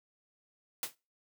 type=noise with exponential decay; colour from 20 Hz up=white; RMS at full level=-31 dBFS; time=0.83-0.95 s; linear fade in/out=1 ms; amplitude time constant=24 ms; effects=noise-tail reverb RT60 0.3 s tail -24 dB re dry + high-pass 150 Hz 12 dB/octave